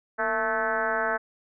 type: tone with frequency modulation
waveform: sine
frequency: 1095 Hz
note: C#6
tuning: 22 cents flat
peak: -23 dBFS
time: 0.18-1.18 s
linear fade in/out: 20 ms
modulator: 214 Hz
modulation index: 3
effects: none